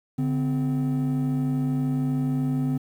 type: tone pair together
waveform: triangle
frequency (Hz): 144.4 / 257.3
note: D3 / C4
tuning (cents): -29 / -29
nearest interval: minor seventh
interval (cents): 1000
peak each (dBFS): -22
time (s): 0.18-2.78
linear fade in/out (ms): 10
effects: tanh soft clip ceiling -15 dBFS + 9-bit

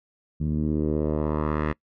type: tone with low-pass filter sweep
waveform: 10% pulse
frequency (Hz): 76.2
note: D#2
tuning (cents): -36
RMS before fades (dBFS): -25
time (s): 0.4-1.73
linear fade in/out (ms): 10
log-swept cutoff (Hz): 170 to 1900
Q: 1.7
effects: noise-tail reverb RT60 0.1 s tail -23 dB re dry

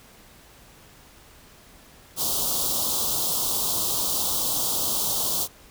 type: band-stop noise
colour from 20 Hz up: white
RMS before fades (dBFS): -25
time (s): 2.16-5.48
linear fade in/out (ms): 50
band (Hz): 1200 to 3200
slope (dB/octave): 48
effects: pink hiss -51 dBFS RMS until 5.7 s

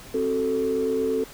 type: tone cluster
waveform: sine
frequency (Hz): 266 / 372.7 / 441.1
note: C4 / F#4 / A4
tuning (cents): +29 / +13 / +4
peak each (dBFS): -27 / -29 / -22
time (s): 0.14-1.24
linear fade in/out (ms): 5
effects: tanh soft clip ceiling -15 dBFS + pink hiss -44 dBFS RMS until 1.33 s

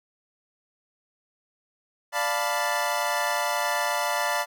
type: chord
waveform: 25% pulse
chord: B half-diminished seventh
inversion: first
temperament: equal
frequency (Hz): 587.3 / 698.5 / 880 / 987.8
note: D5 / F5 / A5 / B5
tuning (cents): 0 / 0 / 0 / 0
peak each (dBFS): -26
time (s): 2.12-4.46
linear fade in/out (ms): 50
effects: none

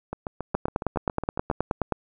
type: two click trains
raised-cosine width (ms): 1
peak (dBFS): -16 / -9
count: 11 / 14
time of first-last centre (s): 0.13-1.513 / 0.55-1.923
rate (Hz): 7.23 / 9.47
effects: none

